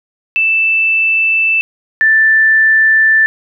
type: tone pair in turn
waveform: sine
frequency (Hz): 2647 / 1766.7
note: E7 / A6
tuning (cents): +7 / +7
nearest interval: perfect fifth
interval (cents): 700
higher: first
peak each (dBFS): -9 / -6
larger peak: second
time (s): 0.36-1.61 / 2.01-3.26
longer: neither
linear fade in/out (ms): 0
effects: none